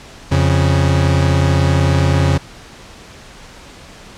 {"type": "tone pair together", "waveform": "40% pulse", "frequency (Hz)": [87.31, 138.6], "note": ["F2", "C#3"], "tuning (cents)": [0, 0], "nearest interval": "minor sixth", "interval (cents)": 800, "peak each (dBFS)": -13, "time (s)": [0.31, 2.38], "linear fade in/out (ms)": 10, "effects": ["pink hiss -38 dBFS RMS until 4.17 s", "low-pass 7000 Hz 12 dB/octave"]}